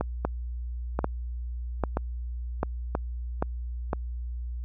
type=two click trains; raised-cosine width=1 ms; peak=-12 / -11 dBFS; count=5 / 5; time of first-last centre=0.01-3.932 / 0.25-3.425 s; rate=1.02 / 1.26 Hz; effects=added 60 Hz sine -31 dBFS peak until 4.64 s